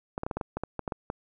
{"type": "clicks", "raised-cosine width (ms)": 1, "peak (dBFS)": -17, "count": 12, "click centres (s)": [0.179, 0.234, 0.265, 0.312, 0.37, 0.412, 0.57, 0.636, 0.793, 0.878, 0.922, 1.101], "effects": []}